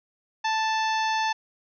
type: harmonic tone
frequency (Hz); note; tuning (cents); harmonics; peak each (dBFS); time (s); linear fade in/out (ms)
880; A5; 0; 1 / 2 / 3 / 4 / 5 / 6 / 7; -24 / -30 / -34 / -36 / -38 / -40 / -41; 0.44-1.33; 10
effects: none